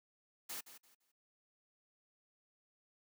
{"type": "noise with echo", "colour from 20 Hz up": "white", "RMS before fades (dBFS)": -44, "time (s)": [0.49, 0.61], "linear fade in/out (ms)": 10, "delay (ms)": 170, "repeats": 3, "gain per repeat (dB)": -12, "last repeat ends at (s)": 1.12, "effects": ["noise-tail reverb RT60 0.1 s tail -24 dB re dry", "high-pass 200 Hz 12 dB/octave"]}